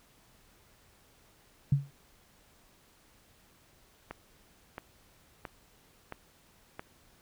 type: tone with exponential decay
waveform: sine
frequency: 140 Hz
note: C#3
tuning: 18 cents sharp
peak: -18 dBFS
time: 1.72-1.91 s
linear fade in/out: 5 ms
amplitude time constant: 40 ms
type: click train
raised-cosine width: 0.5 ms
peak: -24 dBFS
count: 5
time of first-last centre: 4.11-6.795 s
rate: 1.49 Hz
effects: pink hiss -63 dBFS RMS until 7.21 s